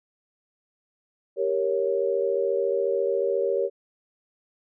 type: chord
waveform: sine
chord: G diminished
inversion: none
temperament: equal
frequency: 392 / 466.2 / 554.4 Hz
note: G4 / Bb4 / Db5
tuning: 0 / 0 / 0 cents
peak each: -26 dBFS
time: 1.36-3.7 s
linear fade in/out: 50 ms
effects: none